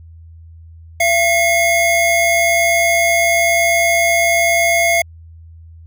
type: tone pair together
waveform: square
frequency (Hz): 678 / 2155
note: E5 / C#7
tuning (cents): +49 / -49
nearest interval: octave + minor sixth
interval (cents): 2002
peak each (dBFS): -15 / -15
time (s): 1-5.02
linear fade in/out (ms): 5
effects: added 82 Hz sine -36 dBFS peak until 5.86 s